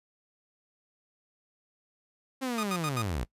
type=linear sweep; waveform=sawtooth; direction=down; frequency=270 to 50.4 Hz; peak=-26 dBFS; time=2.41-3.25 s; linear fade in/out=20 ms
type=tone bursts; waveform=sawtooth; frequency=1233 Hz; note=D#6; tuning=16 cents flat; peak=-27 dBFS; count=4; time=2.58-3.02 s; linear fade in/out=2 ms; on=53 ms; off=76 ms
effects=noise-tail reverb RT60 0.1 s tail -21 dB re dry + resampled to 32000 Hz

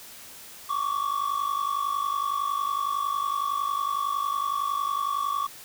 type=tone pair together; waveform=triangle; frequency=1108.7 / 1159.6 Hz; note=C#6 / D6; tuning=0 / -22 cents; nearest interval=minor second; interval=78 cents; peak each=-26 dBFS; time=0.69-5.47 s; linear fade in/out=10 ms; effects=white hiss -45 dBFS RMS until 5.64 s

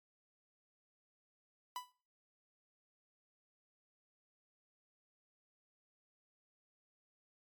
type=tone with exponential decay; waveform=45% pulse; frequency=992 Hz; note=B5; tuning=7 cents sharp; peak=-37 dBFS; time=1.76-1.92 s; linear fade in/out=1 ms; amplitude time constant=34 ms; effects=noise-tail reverb RT60 0.4 s tail -20 dB re dry + MP3 96 kbps

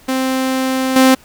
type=tone with level steps; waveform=sawtooth; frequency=261.6 Hz; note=C4; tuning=in tune; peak=-11 / -3 dBFS; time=0.08-1.15 s; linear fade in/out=10 ms; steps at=0.96 s; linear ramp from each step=2 ms; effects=pink hiss -46 dBFS RMS until 1.24 s

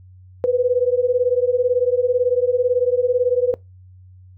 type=beating tone pair; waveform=sine; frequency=486.8 / 504.8 Hz; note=B4 / B4; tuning=-25 / +38 cents; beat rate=18 Hz; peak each=-18 dBFS; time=0.44-3.54 s; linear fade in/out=0 ms; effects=noise-tail reverb RT60 0.2 s tail -22 dB re dry + added 92 Hz sine -42 dBFS peak until 4.37 s

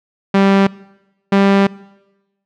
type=tone pair in turn; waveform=sawtooth; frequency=196 / 197.36 Hz; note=G3 / G3; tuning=0 / +12 cents; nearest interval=unison; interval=12 cents; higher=second; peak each=-5 dBFS; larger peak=neither; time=0.34-0.67 / 1.32-1.67 s; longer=second; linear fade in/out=5 ms; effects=noise-tail reverb RT60 1.0 s tail -22 dB re dry + low-pass 3000 Hz 12 dB/octave

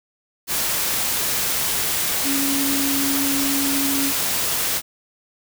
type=tone in noise; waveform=sine; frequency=277.2 Hz; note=C#4; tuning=in tune; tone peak=-22 dBFS; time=2.23-4.13 s; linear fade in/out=50 ms; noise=white; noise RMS=-22 dBFS; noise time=0.47-4.82 s; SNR=-3 dB; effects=none

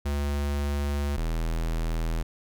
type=tone pair in turn; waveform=square; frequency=71.7 / 40.79 Hz; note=D2 / E1; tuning=-41 / -17 cents; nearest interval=minor seventh; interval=976 cents; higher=first; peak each=-26 dBFS; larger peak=neither; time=0.05-1.17 / 1.17-2.23 s; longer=first; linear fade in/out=10 ms; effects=none

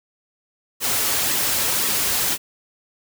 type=noise with flanger; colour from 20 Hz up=white; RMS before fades=-21 dBFS; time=0.8-2.38 s; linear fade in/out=50 ms; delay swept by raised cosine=1.3 to 6.6 ms; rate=1.9 Hz; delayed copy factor=-0.5; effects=none

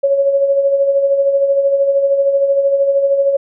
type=tone with tremolo; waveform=sine; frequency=554.4 Hz; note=C#5; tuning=in tune; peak=-8 dBFS; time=0.03-3.37 s; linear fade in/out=10 ms; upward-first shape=sine; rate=13 Hz; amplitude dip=50%; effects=none

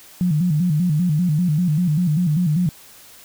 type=tone with vibrato; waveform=sine; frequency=164.3 Hz; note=E3; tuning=5 cents flat; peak=-15 dBFS; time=0.21-2.69 s; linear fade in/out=0 ms; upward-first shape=square; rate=5.1 Hz; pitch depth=150 cents each way; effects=white hiss -45 dBFS RMS until 3.24 s

